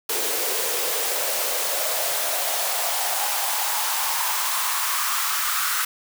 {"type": "noise with high-pass filter sweep", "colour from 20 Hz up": "white", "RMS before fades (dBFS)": -24, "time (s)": [0.09, 5.85], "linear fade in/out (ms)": 5, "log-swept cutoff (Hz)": [410, 1300], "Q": 4.1, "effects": []}